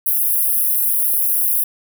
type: high-pass noise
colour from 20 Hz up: white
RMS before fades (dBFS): -17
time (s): 0.06-1.64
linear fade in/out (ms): 5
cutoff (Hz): 10000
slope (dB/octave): 96
effects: none